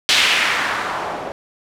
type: noise with low-pass filter sweep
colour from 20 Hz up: blue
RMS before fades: -19 dBFS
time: 0.09-1.32 s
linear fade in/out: 0 ms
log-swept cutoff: 3500 to 600 Hz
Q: 1.6
effects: none